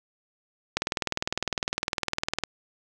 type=click train; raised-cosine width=0.2 ms; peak=-8 dBFS; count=34; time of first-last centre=0.77-2.437 s; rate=19.8 Hz; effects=none